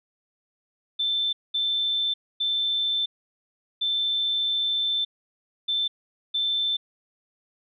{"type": "tone bursts at uneven times", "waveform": "sine", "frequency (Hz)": 3543, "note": "A7", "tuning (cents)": 11, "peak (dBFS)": -22, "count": 6, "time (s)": [[0.99, 1.33], [1.54, 2.14], [2.4, 3.06], [3.81, 5.05], [5.68, 5.88], [6.34, 6.77]], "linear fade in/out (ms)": 10, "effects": []}